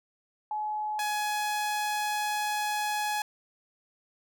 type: tone pair in turn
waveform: sine / sawtooth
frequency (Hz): 850 / 840.7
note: G#5 / G#5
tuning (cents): +40 / +21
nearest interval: unison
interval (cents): 19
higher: first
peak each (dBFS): -29 / -24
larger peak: second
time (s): 0.51-0.99 / 0.99-3.22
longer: second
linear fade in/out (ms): 2
effects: none